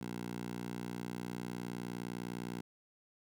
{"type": "tone with high-pass filter", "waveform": "10% pulse", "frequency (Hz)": 59.8, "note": "A#1", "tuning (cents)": 45, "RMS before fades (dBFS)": -42, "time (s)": [0.01, 2.61], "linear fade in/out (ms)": 5, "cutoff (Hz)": 170, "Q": 1.4, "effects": []}